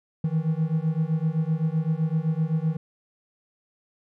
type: beating tone pair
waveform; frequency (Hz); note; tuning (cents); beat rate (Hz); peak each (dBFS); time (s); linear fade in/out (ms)
triangle; 155.56 / 163.36; D#3 / E3; 0 / -15; 7.8; -23; 0.24-2.77; 5
effects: none